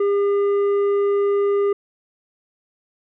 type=tone with tanh clipping; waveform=sine; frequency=403 Hz; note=G4; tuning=48 cents sharp; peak=-17 dBFS; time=0-1.73 s; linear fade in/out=5 ms; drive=7 dB; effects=none